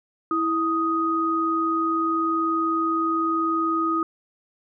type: tone pair together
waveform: sine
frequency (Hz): 327.1 / 1248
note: E4 / D#6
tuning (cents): -13 / +5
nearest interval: octave + major seventh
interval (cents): 2318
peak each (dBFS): -24 / -22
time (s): 0.31-4.03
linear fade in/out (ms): 2
effects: none